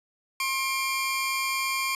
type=tone pair together; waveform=sawtooth; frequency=1070 / 2369 Hz; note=C6 / D7; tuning=+38 / +14 cents; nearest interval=octave + major second; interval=1376 cents; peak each=-25 dBFS; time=0.4-1.95 s; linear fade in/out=2 ms; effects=resampled to 32000 Hz